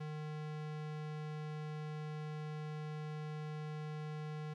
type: tone with low-pass filter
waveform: square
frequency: 152.6 Hz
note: D#3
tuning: 33 cents flat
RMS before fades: -43 dBFS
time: 0-4.54 s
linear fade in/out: 10 ms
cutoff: 4200 Hz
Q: 0.56
effects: 13-bit